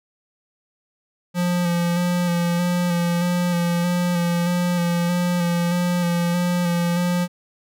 square tone with vibrato, 174.61 Hz, F3, in tune, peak -19 dBFS, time 1.34-7.28 s, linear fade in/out 50 ms, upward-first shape square, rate 1.6 Hz, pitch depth 20 cents each way, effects none

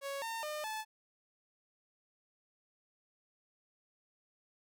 sawtooth tone with pitch steps, 555 / 909 / 605 / 869 Hz, C#5 / A#5 / D#5 / A5, +2 / -44 / -49 / -22 cents, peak -34 dBFS, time 0.01-0.85 s, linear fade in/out 50 ms, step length 210 ms, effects none

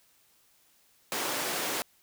pink high-pass noise, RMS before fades -32 dBFS, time 1.12-1.82 s, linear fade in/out 0 ms, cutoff 340 Hz, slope 12 dB/octave, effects white hiss -65 dBFS RMS until 2.02 s

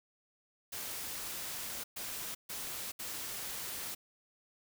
white noise bursts at uneven times, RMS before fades -41 dBFS, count 4, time 0.72-1.84 / 1.96-2.35 / 2.49-2.92 / 2.99-3.95 s, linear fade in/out 10 ms, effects none

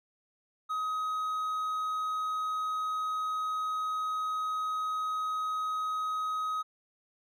triangle tone, 1263 Hz, D#6, 26 cents sharp, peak -28 dBFS, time 0.69-6.63 s, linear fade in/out 20 ms, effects none

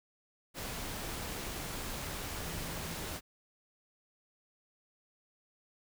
sine tone in noise, 164.81 Hz, E3, in tune, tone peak -47 dBFS, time 2.37-3.02 s, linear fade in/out 50 ms, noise pink, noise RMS -40 dBFS, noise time 0.54-3.21 s, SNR -10 dB, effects none

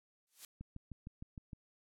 blue noise with exponential growth, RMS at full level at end -43 dBFS, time 0.27-0.45 s, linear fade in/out 1 ms, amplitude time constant 37 ms
click train, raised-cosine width 5 ms, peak -34 dBFS, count 7, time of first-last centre 0.61-1.532 s, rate 6.51 Hz
effects low-pass 11000 Hz 12 dB/octave

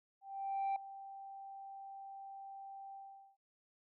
sine tone with ADSR envelope, 784 Hz, G5, in tune, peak -30 dBFS, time 0.21-3.37 s, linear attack 550 ms, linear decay 3 ms, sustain -17 dB, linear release 430 ms, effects tanh soft clip ceiling -32 dBFS

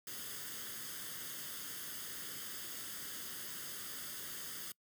white noise with comb filter, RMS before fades -45 dBFS, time 0.07-4.72 s, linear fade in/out 2 ms, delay 0.61 ms, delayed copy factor +0.65, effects noise-tail reverb RT60 0.1 s tail -25 dB re dry + high-pass 100 Hz 12 dB/octave

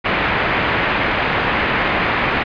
white low-pass noise, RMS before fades -18 dBFS, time 0.04-2.44 s, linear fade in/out 20 ms, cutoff 2400 Hz, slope 24 dB/octave, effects resampled to 11025 Hz

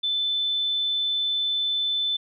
sine tone, 3520 Hz, A7, in tune, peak -22 dBFS, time 0.03-2.17 s, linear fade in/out 10 ms, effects none

